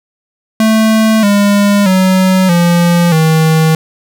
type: tone with pitch steps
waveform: square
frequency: 220 / 202.9 / 187.15 / 172.61 / 159.2 Hz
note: A3 / G#3 / F#3 / F3 / D#3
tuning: 0 / -40 / +20 / -20 / +40 cents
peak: -7 dBFS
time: 0.6-3.75 s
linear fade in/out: 2 ms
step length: 630 ms
effects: none